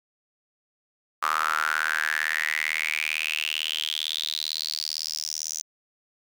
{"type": "tone with high-pass filter sweep", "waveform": "sawtooth", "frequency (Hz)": 77.78, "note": "D#2", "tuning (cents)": 0, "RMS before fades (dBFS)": -28, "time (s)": [1.22, 5.62], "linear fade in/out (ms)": 10, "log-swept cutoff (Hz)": [1200, 6200], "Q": 7.9, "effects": []}